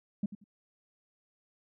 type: tone with echo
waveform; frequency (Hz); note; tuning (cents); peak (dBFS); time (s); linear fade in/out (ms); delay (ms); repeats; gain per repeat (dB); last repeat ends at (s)
sine; 203.9; G#3; -32; -26; 0.23-0.26; 5; 91; 2; -14; 0.442
effects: tanh soft clip ceiling -24 dBFS